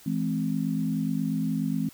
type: chord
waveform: sine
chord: E augmented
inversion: none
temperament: equal with one note detuned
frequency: 164.81 / 212.3 / 261.6 Hz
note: E3 / G#3 / B#3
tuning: 0 / +38 / 0 cents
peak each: -29 dBFS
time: 0.06-1.89 s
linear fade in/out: 5 ms
effects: white hiss -52 dBFS RMS until 1.93 s